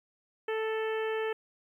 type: harmonic tone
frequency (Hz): 440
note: A4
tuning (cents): 0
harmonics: 1 / 2 / 3 / 4 / 5 / 6 / 7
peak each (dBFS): -30 / -40 / -43 / -40 / -46 / -45 / -48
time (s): 0.48-1.33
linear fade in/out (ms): 5
effects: 11-bit